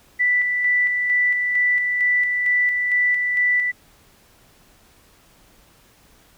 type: tone with tremolo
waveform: sine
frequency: 1975.5 Hz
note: B6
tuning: in tune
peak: -15 dBFS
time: 0.19-3.72 s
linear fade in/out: 20 ms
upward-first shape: square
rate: 2.2 Hz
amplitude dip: 35%
effects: pink hiss -54 dBFS RMS until 6.37 s